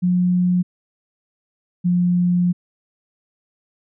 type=tone pair in turn; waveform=sine; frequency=179.5 / 177.23 Hz; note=F3 / F3; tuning=+48 / +26 cents; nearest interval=unison; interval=22 cents; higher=first; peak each=-14 dBFS; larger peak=neither; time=0.02-0.63 / 1.84-2.53 s; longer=second; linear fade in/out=20 ms; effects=none